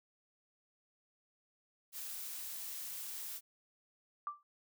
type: noise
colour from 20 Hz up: blue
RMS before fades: -44 dBFS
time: 1.92-3.41 s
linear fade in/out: 50 ms
type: tone with exponential decay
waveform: sine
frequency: 1174.7 Hz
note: D6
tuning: in tune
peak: -33 dBFS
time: 4.27-4.43 s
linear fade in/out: 1 ms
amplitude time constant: 33 ms
effects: none